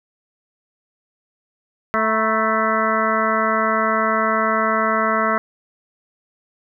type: harmonic tone with a mistuned harmonic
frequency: 220 Hz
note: A3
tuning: in tune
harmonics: 1 / 2 / 3 / 4 / 5 / 6 / 7 / 8 / 9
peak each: -25 / -27 / -23 / -31 / -22 / -21 / -28 / -30 / -27 dBFS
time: 1.94-5.38 s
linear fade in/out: 0 ms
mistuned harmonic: 4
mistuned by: +130 cents
effects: none